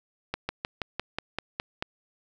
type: slowing click train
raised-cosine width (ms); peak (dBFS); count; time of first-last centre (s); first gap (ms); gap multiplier
0.3; -13; 9; 0.34-1.825; 150; 1.06
effects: none